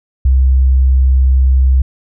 sine tone, 65.3 Hz, C2, 3 cents flat, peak -6 dBFS, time 0.25-1.82 s, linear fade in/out 5 ms, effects none

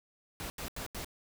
pink noise bursts, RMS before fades -40 dBFS, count 4, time 0.4-1.046 s, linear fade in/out 0 ms, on 100 ms, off 82 ms, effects none

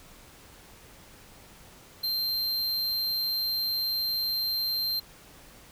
square tone, 4154 Hz, C8, 13 cents flat, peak -27 dBFS, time 2.03-5 s, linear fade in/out 10 ms, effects pink hiss -52 dBFS RMS until 5.71 s

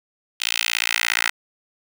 10% pulse tone with high-pass filter sweep, 57.1 Hz, A#1, 35 cents flat, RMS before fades -22 dBFS, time 0.4-1.3 s, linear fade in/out 10 ms, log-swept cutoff 3000 to 1800 Hz, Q 2.1, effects none

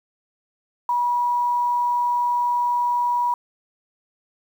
sine tone with quantisation, 968 Hz, B5, 35 cents flat, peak -18 dBFS, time 0.89-3.34 s, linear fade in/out 2 ms, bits 8, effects none

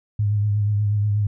sine tone with vibrato, 103.83 Hz, G#2, in tune, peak -17 dBFS, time 0.19-1.27 s, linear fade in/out 5 ms, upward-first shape triangle, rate 8.3 Hz, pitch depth 43 cents each way, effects none

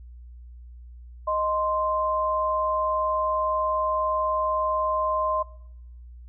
sine tone pair together, 622.3 / 1044.1 Hz, D#5 / C6, 0 / -4 cents, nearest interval major sixth, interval 896 cents, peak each -26 / -24 dBFS, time 1.27-5.43 s, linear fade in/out 10 ms, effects noise-tail reverb RT60 0.8 s tail -22 dB re dry + added 60 Hz sine -41 dBFS peak until 6.28 s

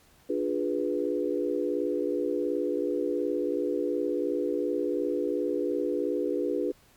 sine chord, D diminished seventh, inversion none, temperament equal with one note detuned, 293.7 / 352.5 / 415.3 / 493.9 Hz, D4 / F4 / Ab4 / Cb5, 0 / +16 / 0 / 0 cents, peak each -31 dBFS, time 0.29-6.72 s, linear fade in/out 10 ms, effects pink hiss -60 dBFS RMS until 6.96 s + MP3 96 kbps

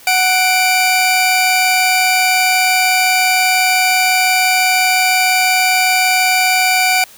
sawtooth tone pair together, 741.1 / 2349 Hz, F#5 / D7, +3 / 0 cents, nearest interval octave + minor sixth, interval 1997 cents, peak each -10 dBFS, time 0.07-7.04 s, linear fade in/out 2 ms, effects white hiss -41 dBFS RMS until 7.17 s

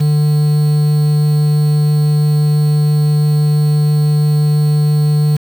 triangle tone with quantisation, 149.5 Hz, D3, 31 cents sharp, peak -7 dBFS, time 0-5.37 s, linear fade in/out 10 ms, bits 5, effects none

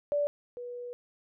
sine tone pair in turn, 581 / 487 Hz, D5 / B4, -19 / -24 cents, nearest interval minor third, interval 305 cents, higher first, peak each -25 / -37 dBFS, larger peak first, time 0.12-0.27 / 0.57-0.93 s, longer second, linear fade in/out 0 ms, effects none

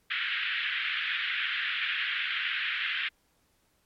pink band-pass noise, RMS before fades -31 dBFS, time 0.1-3.09 s, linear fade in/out 10 ms, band 1500 to 3400 Hz, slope 48 dB/octave, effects pink hiss -70 dBFS RMS until 3.85 s + MP3 64 kbps

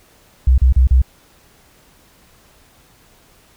sine tone bursts, 63.8 Hz, C2, 43 cents flat, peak -7 dBFS, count 4, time 0.47-1.018 s, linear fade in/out 5 ms, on 110 ms, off 36 ms, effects pink hiss -51 dBFS RMS until 3.56 s

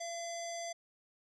square tone with low-pass filter, 679 Hz, F5, 49 cents flat, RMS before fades -41 dBFS, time 0-0.73 s, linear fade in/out 10 ms, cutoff 6600 Hz, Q 5.4, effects none

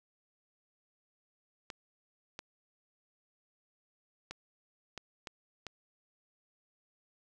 clicks, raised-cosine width 0.2 ms, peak -24 dBFS, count 6, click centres 1.702 / 2.391 / 4.31 / 4.977 / 5.272 / 5.667 s, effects none

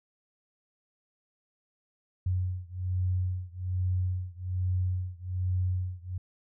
sine beating tone pair, 91 / 92.2 Hz, F#2 / F#2, -28 / -6 cents, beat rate 1.2 Hz, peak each -30 / -31 dBFS, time 2.26-6.18 s, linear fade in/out 5 ms, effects none

